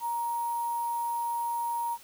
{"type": "tone with sample-and-hold", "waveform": "sine", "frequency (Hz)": 940, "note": "A#5", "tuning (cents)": 14, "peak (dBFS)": -28, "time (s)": [0, 1.98], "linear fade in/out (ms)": 50, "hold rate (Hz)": 11025, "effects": ["white hiss -53 dBFS RMS until 2.03 s"]}